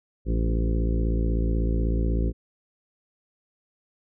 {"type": "harmonic tone with a mistuned harmonic", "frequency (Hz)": 56.2, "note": "A1", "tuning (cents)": 37, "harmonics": [1, 2, 3, 4, 5, 6, 7, 8, 9], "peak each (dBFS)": [-22, -31, -32, -35, -34, -36, -36, -43, -40], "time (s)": [0.25, 2.33], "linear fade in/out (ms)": 50, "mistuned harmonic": 4, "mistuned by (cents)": -48, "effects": []}